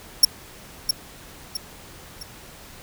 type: tone with echo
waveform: sawtooth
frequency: 5510 Hz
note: F8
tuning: 24 cents flat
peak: -5 dBFS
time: 0.23-0.25 s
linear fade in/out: 5 ms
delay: 660 ms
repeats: 3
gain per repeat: -8 dB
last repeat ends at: 2.23 s
effects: pink hiss -44 dBFS RMS until 2.82 s